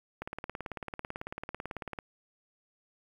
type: click train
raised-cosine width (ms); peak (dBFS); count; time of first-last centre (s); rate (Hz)
0.5; -22; 33; 0.22-1.988; 18.1
effects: 9-bit